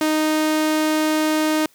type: tone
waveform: sawtooth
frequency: 310 Hz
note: D#4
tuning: 6 cents flat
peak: -13 dBFS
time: 0.01-1.66 s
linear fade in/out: 2 ms
effects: white hiss -56 dBFS RMS until 1.74 s